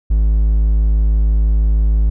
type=tone; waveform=triangle; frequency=53.1 Hz; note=G#1; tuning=39 cents sharp; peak=-8 dBFS; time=0.1-2.1 s; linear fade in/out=10 ms; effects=none